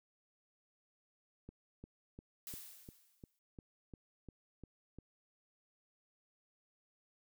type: click train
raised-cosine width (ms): 3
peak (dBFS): -37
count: 11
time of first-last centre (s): 1.49-4.987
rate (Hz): 2.86
type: noise with exponential decay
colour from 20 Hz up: blue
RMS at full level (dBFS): -45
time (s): 2.47-3.39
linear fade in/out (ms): 1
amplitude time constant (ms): 200
effects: none